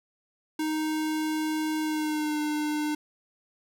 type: tone with pitch glide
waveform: square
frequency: 311.1 to 301.2 Hz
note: D#4 to D4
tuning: 0 to +44 cents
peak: -27 dBFS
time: 0.59-2.95 s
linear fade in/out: 5 ms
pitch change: -56 cents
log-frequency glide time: 1.81-2.39 s
effects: none